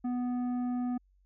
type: tone with tanh clipping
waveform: sine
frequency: 246.9 Hz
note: B3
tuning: in tune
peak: -31 dBFS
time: 0.04-0.98 s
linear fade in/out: 10 ms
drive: 9 dB
effects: added 47 Hz sine -63 dBFS peak until 1.25 s